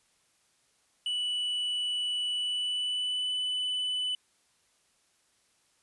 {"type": "tone with pitch glide", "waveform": "triangle", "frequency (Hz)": [2960, 2994], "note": ["F#7", "F#7"], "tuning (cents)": [0, 20], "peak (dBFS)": -27, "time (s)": [1.06, 4.15], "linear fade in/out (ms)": 2, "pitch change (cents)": 20, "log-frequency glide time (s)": [2.33, 3.34], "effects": ["white hiss -69 dBFS RMS until 5.82 s", "resampled to 24000 Hz"]}